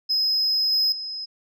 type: tone with level steps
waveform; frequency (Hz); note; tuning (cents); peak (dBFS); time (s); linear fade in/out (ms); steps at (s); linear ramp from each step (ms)
sine; 5090; D#8; +39; -17 / -15 / -29; 0.09-1.26; 20; 0.72 / 0.92; 2
effects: tanh soft clip ceiling -17 dBFS